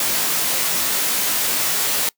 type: noise with comb filter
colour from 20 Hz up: white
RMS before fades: -20 dBFS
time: 0-2.09 s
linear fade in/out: 2 ms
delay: 20 ms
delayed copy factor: -0.75
effects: noise-tail reverb RT60 0.1 s tail -23 dB re dry + high-pass 150 Hz 12 dB/octave